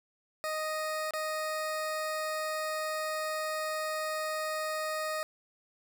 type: tone with dropouts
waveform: 20% pulse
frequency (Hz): 622.3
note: D#5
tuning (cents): 0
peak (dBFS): -27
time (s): 0.44-5.23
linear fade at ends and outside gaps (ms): 0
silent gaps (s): 1.108-1.136
effects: none